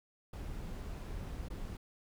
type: noise with dropouts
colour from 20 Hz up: brown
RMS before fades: -42 dBFS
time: 0.33-1.77 s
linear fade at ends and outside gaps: 5 ms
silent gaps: 1.485-1.501 s
effects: none

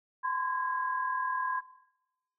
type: tone cluster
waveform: sine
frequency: 1021 / 1061 / 1640 Hz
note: C6 / C6 / G#6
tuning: -43 / +24 / -22 cents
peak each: -30 / -37 / -36 dBFS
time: 0.23-1.61 s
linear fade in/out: 20 ms
effects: noise-tail reverb RT60 1.0 s tail -22 dB re dry

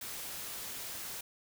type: noise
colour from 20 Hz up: white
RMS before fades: -42 dBFS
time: 0.01-1.21 s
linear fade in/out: 5 ms
effects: none

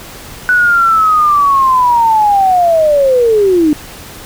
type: linear sweep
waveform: sine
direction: down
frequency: 1490 to 292.1 Hz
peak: -6 dBFS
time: 0.49-3.73 s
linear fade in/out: 0 ms
effects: pink hiss -31 dBFS RMS until 4.25 s

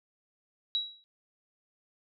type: tone with exponential decay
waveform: sine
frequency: 3881 Hz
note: B7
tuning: 31 cents flat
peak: -24 dBFS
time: 0.75-1.04 s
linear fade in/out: 0 ms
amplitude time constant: 62 ms
effects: none

